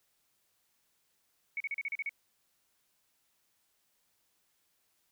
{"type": "tone bursts", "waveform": "sine", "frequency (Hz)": 2226, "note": "C#7", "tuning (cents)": 7, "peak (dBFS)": -32, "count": 8, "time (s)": [1.57, 2.093], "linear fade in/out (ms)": 2, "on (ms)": 33, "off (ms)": 37, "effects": ["white hiss -75 dBFS RMS until 5.11 s"]}